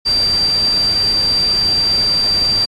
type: tone in noise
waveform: sine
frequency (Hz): 4699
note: D8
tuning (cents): 0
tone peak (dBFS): -12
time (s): 0.05-2.66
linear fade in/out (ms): 20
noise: pink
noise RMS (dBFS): -28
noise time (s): 0.05-2.66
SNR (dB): +13
effects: low-pass 12000 Hz 12 dB/octave + AAC 32 kbps